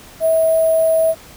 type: tone with sample-and-hold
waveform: sine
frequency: 646 Hz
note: E5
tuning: 35 cents flat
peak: -11 dBFS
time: 0.2-1.15 s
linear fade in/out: 50 ms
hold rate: 11025 Hz
effects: pink hiss -41 dBFS RMS until 1.36 s